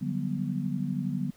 sine chord, G major seventh, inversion second, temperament just, 147 / 183.75 / 196 / 245 Hz, D3 / F#3 / G3 / B3, +2 / -12 / 0 / -14 cents, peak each -33 / -33 / -34 / -33 dBFS, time 0.01-1.31 s, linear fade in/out 10 ms, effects pink hiss -60 dBFS RMS until 1.36 s

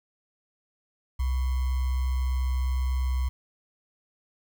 sine tone with sample-and-hold, 64.2 Hz, C2, 32 cents flat, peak -23 dBFS, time 1.19-3.29 s, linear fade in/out 10 ms, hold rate 1050 Hz, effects none

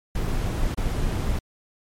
brown noise with dropouts, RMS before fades -24 dBFS, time 0.15-1.39 s, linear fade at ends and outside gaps 5 ms, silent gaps 0.746-0.773 s, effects MP3 64 kbps

